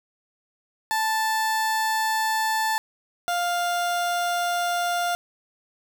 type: tone pair in turn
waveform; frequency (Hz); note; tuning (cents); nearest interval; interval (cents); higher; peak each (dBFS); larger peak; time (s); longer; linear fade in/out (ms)
30% pulse; 880 / 700.7; A5 / F5; 0 / +6; major third; 394; first; -19 / -20; first; 0.91-2.78 / 3.28-5.15; neither; 0
effects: none